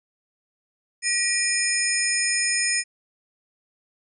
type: tone cluster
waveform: sine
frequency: 1913 / 2416 / 5180 / 6800 / 8890 Hz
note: A#6 / D7 / E8 / G#8 / C#9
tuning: +44 / +48 / -31 / +40 / +4 cents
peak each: -27 dBFS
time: 1.02-2.84 s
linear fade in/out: 50 ms
effects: none